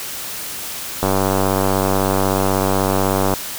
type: click train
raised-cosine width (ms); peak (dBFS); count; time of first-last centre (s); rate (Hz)
1; -3; 223; 1.03-3.338; 96.2
effects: white hiss -28 dBFS RMS until 3.58 s